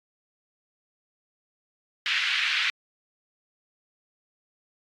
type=band-pass noise; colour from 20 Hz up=white; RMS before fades=-26 dBFS; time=2.06-2.7 s; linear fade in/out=0 ms; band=1700 to 3200 Hz; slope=24 dB/octave; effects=AAC 48 kbps